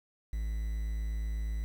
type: tone with quantisation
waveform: triangle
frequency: 54.1 Hz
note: A1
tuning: 29 cents flat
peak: -29 dBFS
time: 0.33-1.64 s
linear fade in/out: 0 ms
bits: 9
effects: none